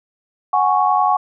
sine chord, F# suspended second, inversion none, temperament equal, 740 / 830.6 / 1108.7 Hz, F#5 / G#5 / C#6, 0 / 0 / 0 cents, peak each -17 dBFS, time 0.53-1.17 s, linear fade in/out 5 ms, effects none

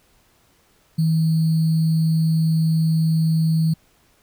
sine tone with sample-and-hold, 160.8 Hz, E3, 43 cents flat, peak -15 dBFS, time 0.98-3.74 s, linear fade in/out 10 ms, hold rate 4410 Hz, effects pink hiss -59 dBFS RMS until 4.22 s

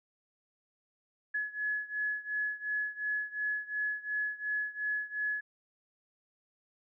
sine beating tone pair, 1697 / 1699.8 Hz, G#6 / G#6, +37 / +40 cents, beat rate 2.8 Hz, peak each -34 / -36 dBFS, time 1.34-5.41 s, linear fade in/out 10 ms, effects none

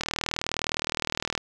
click train, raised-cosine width 0.2 ms, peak -9 dBFS, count 55, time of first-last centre 0.01-1.377 s, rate 39.5 Hz, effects none

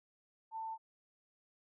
sine tone, 891 Hz, A5, 22 cents sharp, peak -39 dBFS, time 0.51-0.78 s, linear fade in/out 50 ms, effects none

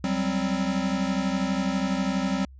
square tone cluster, 185.6 / 197.8 / 262.6 Hz, F#3 / G3 / C4, +6 / +16 / +6 cents, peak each -29 dBFS, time 0.04-2.45 s, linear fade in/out 2 ms, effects added 66 Hz sine -44 dBFS peak until 2.59 s + resampled to 16000 Hz

